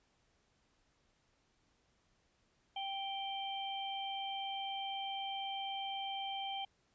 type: harmonic tone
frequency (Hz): 784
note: G5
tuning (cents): 0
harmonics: 1 / 3 / 4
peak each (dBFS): -40 / -50 / -42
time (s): 2.76-6.65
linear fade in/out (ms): 5
effects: pink hiss -75 dBFS RMS until 6.94 s + resampled to 16000 Hz